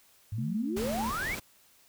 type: exponential sweep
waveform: sine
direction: up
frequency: 98 to 2349 Hz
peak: -31 dBFS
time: 0.32-1.35 s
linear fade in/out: 5 ms
type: tone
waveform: sine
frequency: 221.4 Hz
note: A3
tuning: 11 cents sharp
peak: -33 dBFS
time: 0.38-1.1 s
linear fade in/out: 5 ms
type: noise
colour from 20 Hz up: pink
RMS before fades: -38 dBFS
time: 0.76-1.4 s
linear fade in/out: 10 ms
effects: white hiss -62 dBFS RMS until 1.88 s